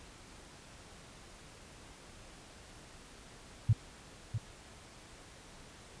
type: tone with echo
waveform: sine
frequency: 110.3 Hz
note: A2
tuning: 5 cents sharp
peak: -21 dBFS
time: 3.69-3.73 s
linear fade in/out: 5 ms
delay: 650 ms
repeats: 1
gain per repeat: -10 dB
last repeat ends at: 4.38 s
effects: pink hiss -54 dBFS RMS until 6 s + resampled to 22050 Hz